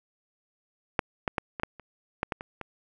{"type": "clicks", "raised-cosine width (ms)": 0.5, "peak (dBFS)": [-7, -11, -11, -19, -10, -30, -11, -14, -22, -21], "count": 10, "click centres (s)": [0.992, 1.278, 1.382, 1.598, 1.634, 1.797, 2.231, 2.322, 2.409, 2.613], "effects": []}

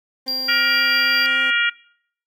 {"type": "tone", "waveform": "20% pulse", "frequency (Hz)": 261.6, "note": "C4", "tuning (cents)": 0, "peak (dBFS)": -29, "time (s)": [0.26, 1.51], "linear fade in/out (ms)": 10}
{"type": "tone with tremolo", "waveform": "triangle", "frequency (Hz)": 4751, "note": "D8", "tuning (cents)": 19, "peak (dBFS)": -19, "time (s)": [0.28, 1.26], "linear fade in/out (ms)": 0, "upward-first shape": "sine", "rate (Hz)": 4.7, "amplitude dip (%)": 25}
{"type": "harmonic tone", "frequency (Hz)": 472.1, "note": "A#4", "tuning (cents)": 22, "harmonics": [3, 4, 5, 6, 7], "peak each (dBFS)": [-20, -22, -22, -25, -27], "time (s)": [0.48, 1.7], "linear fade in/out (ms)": 10}
{"effects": ["noise-tail reverb RT60 0.6 s tail -22 dB re dry"]}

